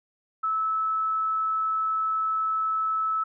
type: tone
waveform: sine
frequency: 1304 Hz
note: E6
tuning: 19 cents flat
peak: -23 dBFS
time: 0.43-3.24 s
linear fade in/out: 10 ms
effects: none